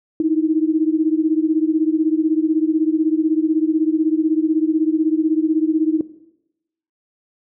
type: beating tone pair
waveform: sine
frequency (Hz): 310 / 326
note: D#4 / E4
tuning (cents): -6 / -19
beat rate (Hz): 16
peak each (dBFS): -18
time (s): 0.2-6.01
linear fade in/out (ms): 2
effects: noise-tail reverb RT60 0.9 s tail -17 dB re dry